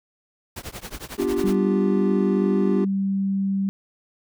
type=noise with tremolo; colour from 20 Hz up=pink; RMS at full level=-32 dBFS; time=0.56-1.55 s; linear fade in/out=5 ms; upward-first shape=triangle; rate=11 Hz; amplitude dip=100%
type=chord; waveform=triangle; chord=G dominant seventh; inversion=first; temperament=equal; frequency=246.9 / 293.7 / 349.2 / 392 Hz; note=B3 / D4 / F4 / G4; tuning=0 / 0 / 0 / 0 cents; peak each=-26 / -25 / -24 / -22 dBFS; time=1.18-2.85 s; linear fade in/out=10 ms
type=tone; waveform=sine; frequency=195.2 Hz; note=G3; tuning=7 cents flat; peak=-20 dBFS; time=1.44-3.69 s; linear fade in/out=0 ms
effects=none